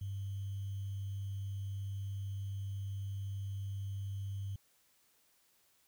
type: tone with sample-and-hold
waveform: sine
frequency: 98.4 Hz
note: G2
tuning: 7 cents sharp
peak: -37 dBFS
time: 0.01-4.56 s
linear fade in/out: 5 ms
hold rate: 3150 Hz
effects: white hiss -71 dBFS RMS until 5.87 s